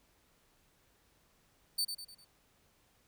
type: tone with echo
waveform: sawtooth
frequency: 4549 Hz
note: C#8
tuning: 44 cents sharp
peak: -27 dBFS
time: 1.78-1.85 s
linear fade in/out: 10 ms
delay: 100 ms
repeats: 4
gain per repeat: -7 dB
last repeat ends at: 2.25 s
effects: pink hiss -70 dBFS RMS until 3.07 s